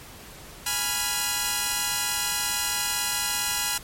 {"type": "chord", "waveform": "5% pulse", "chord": "F diminished", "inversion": "first", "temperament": "equal", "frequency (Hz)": [830.6, 987.8, 1396.9], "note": ["Ab5", "Cb6", "F6"], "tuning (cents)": [0, 0, 0], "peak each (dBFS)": -17, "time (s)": [0.66, 3.78], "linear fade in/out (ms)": 5, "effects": ["pink hiss -44 dBFS RMS until 3.83 s", "MP3 64 kbps"]}